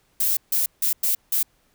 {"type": "noise bursts at uneven times", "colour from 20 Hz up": "violet", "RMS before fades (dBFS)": -21, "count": 5, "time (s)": [[0.2, 0.37], [0.52, 0.66], [0.82, 0.93], [1.03, 1.15], [1.32, 1.43]], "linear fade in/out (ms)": 5, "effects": ["pink hiss -64 dBFS RMS until 1.74 s"]}